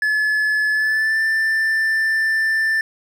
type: tone with pitch glide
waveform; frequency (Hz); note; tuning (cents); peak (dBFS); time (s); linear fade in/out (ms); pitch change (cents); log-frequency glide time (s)
triangle; 1717 to 1775.5; A6 to A6; -43 to +15; -14; 0.02-2.81; 2; +58; 0.71-1.21
effects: none

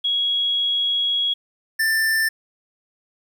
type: tone pair in turn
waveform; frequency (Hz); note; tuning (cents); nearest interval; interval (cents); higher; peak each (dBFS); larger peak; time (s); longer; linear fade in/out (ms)
sine / square; 3322 / 1778.2; G#7 / A6; 0 / +18; major seventh; 1082; first; -18; neither; 0.04-1.34 / 1.79-2.29; first; 10
effects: 9-bit

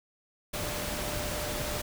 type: tone in noise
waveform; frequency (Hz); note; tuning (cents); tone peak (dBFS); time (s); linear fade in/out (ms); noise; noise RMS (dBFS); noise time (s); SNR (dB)
sine; 596; D5; +25; -39; 0.53-1.82; 10; pink; -34; 0.53-1.82; -8
effects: none

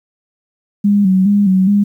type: tone with vibrato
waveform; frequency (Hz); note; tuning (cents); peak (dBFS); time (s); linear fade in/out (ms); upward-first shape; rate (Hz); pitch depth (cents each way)
sine; 195.6; G3; -4; -8; 0.84-1.84; 10; square; 2.4; 69
effects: 8-bit

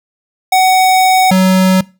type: tone pair in turn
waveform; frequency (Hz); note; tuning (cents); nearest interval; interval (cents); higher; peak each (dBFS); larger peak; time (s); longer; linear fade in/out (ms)
square; 749 / 187.25; F#5 / F#3; +21 / +21; 2 octaves; 2400; first; -7 / -7; neither; 0.52-1.31 / 1.31-1.81; first; 5
effects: noise-tail reverb RT60 0.3 s tail -22 dB re dry

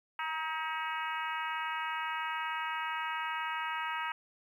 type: harmonic tone with a mistuned harmonic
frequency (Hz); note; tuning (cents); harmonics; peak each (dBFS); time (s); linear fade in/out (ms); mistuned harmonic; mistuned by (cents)
318.9; D#4; +43; 3 / 4 / 5 / 6 / 7 / 8 / 9; -37 / -39 / -41 / -43 / -44 / -45 / -46; 0.19-4.12; 2; 3; -25
effects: 11-bit

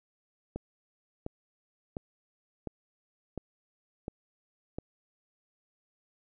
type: click train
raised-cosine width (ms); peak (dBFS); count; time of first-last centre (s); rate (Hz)
2; -22; 7; 0.56-4.785; 1.42
effects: none

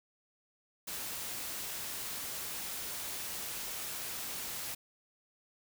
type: noise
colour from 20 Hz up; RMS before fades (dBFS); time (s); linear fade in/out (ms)
white; -40; 0.87-4.75; 10
effects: none

